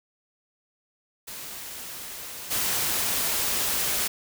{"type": "noise with level steps", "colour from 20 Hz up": "white", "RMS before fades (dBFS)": [-38, -26], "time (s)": [1.27, 4.08], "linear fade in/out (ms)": 10, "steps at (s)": 2.5, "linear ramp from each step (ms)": 20, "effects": []}